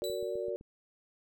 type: chord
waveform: sine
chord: Gb augmented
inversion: none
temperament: just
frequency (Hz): 370 / 462.5 / 578.1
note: Gb4 / Bb4 / D5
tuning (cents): 0 / -14 / -27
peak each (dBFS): -37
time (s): 0.02-0.56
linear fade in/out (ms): 0
type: tone with exponential decay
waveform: sawtooth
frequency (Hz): 3951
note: B7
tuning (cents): 0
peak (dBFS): -34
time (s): 0.04-0.5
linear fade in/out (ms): 0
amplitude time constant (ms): 100
type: click train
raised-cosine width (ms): 3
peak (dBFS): -39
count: 5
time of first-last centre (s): 0.1-0.611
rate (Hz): 7.83
effects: none